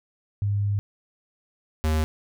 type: tone pair in turn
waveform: sine / square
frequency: 101.6 / 78.14 Hz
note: G#2 / D#2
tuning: -38 / +8 cents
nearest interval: perfect fourth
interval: 454 cents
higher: first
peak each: -21 dBFS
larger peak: neither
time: 0.42-0.79 / 1.84-2.04 s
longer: first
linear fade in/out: 0 ms
effects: none